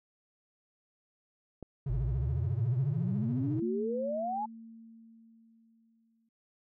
click, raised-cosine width 2 ms, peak -29 dBFS, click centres 1.627 s
triangle tone with vibrato, 126.6 Hz, B2, 43 cents sharp, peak -29 dBFS, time 1.86-3.6 s, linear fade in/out 5 ms, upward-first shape triangle, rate 14 Hz, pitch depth 250 cents each way
sine exponential sweep, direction up, 47.37 to 875 Hz, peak -31 dBFS, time 1.89-4.46 s, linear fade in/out 10 ms
sine tone with exponential decay, 226.6 Hz, A#3, 49 cents flat, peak -31 dBFS, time 3.62-6.29 s, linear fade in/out 5 ms, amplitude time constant 580 ms
effects none

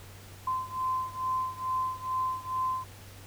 sine beating tone pair, 1032 / 1034.3 Hz, C6 / C6, -24 / -20 cents, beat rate 2.3 Hz, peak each -31 / -33 dBFS, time 0.47-2.84 s, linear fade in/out 5 ms, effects added 97 Hz sine -48 dBFS peak until 3.26 s + pink hiss -51 dBFS RMS until 3.26 s

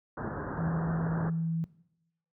pink low-pass noise, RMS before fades -35 dBFS, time 0.17-1.3 s, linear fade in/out 5 ms, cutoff 1700 Hz, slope 96 dB/octave
sine tone, 164.1 Hz, E3, 8 cents flat, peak -28 dBFS, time 0.58-1.64 s, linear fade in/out 0 ms
effects noise-tail reverb RT60 0.8 s tail -18 dB re dry + high-pass 80 Hz 12 dB/octave

